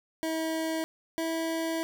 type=tone pair in turn; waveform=25% pulse; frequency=321.5 / 326.4 Hz; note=E4 / E4; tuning=-43 / -17 cents; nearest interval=unison; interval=26 cents; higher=second; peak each=-25 dBFS; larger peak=neither; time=0.23-0.84 / 1.18-1.83 s; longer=second; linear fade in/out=0 ms; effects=none